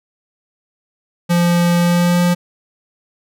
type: tone with pitch glide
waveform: square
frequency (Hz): 173.3 to 175.72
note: F3 to F3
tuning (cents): -13 to +11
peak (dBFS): -12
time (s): 1.29-2.35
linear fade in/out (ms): 20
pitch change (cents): +24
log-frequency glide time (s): 1.79-2.21
effects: none